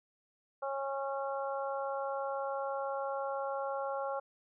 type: harmonic tone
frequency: 274 Hz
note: C#4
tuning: 20 cents flat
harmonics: 2 / 3 / 4 / 5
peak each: -36 / -39 / -42 / -43 dBFS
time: 0.62-4.2 s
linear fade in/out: 10 ms
effects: none